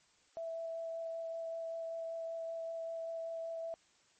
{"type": "tone with vibrato", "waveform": "sine", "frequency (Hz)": 659.3, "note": "E5", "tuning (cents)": 0, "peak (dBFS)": -38, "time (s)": [0.37, 3.74], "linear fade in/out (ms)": 0, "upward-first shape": "sine", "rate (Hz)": 5.2, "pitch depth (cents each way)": 8, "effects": ["white hiss -69 dBFS RMS until 4.19 s", "MP3 32 kbps"]}